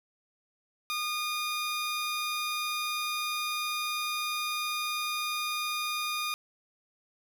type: tone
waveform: 15% pulse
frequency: 1221 Hz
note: D#6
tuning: 33 cents flat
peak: -24 dBFS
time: 0.9-6.34 s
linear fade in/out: 0 ms
effects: none